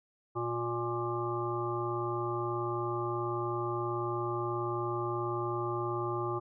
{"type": "harmonic tone", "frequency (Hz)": 118.5, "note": "A#2", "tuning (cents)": 29, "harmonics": [1, 3, 5, 7, 9, 10], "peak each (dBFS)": [-38, -34, -44, -40, -41, -38], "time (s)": [0.35, 6.4], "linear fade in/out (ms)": 20, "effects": []}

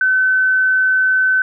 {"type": "tone", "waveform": "sine", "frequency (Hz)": 1521, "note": "F#6", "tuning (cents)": 47, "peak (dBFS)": -11, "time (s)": [0.01, 1.42], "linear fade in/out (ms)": 2, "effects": []}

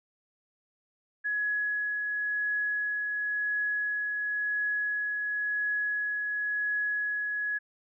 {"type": "tone with tremolo", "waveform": "sine", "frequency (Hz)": 1682, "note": "G#6", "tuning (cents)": 22, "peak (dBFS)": -26, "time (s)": [1.24, 7.59], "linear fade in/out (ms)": 20, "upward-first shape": "triangle", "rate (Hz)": 0.95, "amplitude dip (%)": 30, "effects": []}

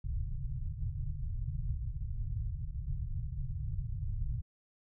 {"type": "low-pass noise", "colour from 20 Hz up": "pink", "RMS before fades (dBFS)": -36, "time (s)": [0.04, 4.42], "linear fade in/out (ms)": 10, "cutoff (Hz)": 150, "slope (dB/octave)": 96, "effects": []}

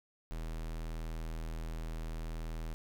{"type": "tone", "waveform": "square", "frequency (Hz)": 40.33, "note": "E1", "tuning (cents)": -37, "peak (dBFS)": -38, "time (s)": [0.31, 2.74], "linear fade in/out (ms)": 0, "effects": []}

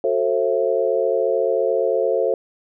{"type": "chord", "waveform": "sine", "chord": "F# half-diminished seventh", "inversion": "none", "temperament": "just", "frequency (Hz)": [370, 444, 532.8, 666], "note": ["F#4", "A4", "C5", "E5"], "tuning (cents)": [0, 16, 31, 18], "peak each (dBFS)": [-25, -21, -20, -25], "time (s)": [0.04, 2.34], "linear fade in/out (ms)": 2, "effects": []}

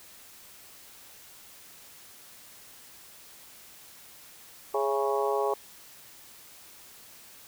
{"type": "harmonic tone with a mistuned harmonic", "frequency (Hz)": 138.3, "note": "C#3", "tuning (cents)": -4, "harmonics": [3, 4, 5, 6, 7, 8], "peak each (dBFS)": [-28, -32, -34, -32, -36, -34], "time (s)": [4.74, 5.54], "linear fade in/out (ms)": 5, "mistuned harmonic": 5, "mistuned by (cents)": -52, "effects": ["white hiss -51 dBFS RMS until 7.47 s"]}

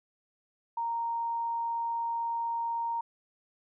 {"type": "tone", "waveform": "sine", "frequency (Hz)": 929, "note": "A#5", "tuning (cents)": -6, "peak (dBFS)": -29, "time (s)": [0.77, 3.01], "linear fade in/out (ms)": 5, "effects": []}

